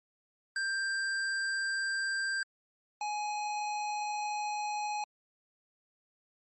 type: tone pair in turn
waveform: square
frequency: 1581 / 837.5 Hz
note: G6 / G#5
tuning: +14 / +14 cents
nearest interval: major seventh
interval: 1100 cents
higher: first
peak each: -31 / -33 dBFS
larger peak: first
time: 0.56-2.43 / 3.01-5.04 s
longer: second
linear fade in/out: 2 ms
effects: MP3 32 kbps